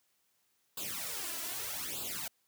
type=noise with flanger; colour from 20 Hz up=white; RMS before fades=-39 dBFS; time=0.77-2.28 s; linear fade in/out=5 ms; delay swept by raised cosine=0.25 to 3.05 ms; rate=0.81 Hz; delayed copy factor=+0.95; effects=white hiss -75 dBFS RMS until 2.47 s + high-pass 80 Hz 12 dB/octave